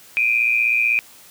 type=tone pair together; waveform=sine; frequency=2375 / 2491 Hz; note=D7 / D#7; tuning=+19 / +1 cents; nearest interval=minor second; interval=82 cents; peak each=-18 dBFS; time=0.17-0.99 s; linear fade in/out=0 ms; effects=white hiss -46 dBFS RMS until 1.3 s + high-pass 80 Hz 12 dB/octave